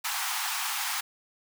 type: high-pass noise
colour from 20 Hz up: pink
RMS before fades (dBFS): -31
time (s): 0.04-1.01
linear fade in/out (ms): 10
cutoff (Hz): 760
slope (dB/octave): 96
effects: none